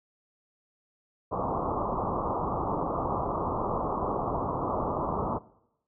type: low-pass noise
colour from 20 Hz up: white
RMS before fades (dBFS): -30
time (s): 1.31-5.39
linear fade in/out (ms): 20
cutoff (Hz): 1200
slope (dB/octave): 96
effects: noise-tail reverb RT60 0.8 s tail -20 dB re dry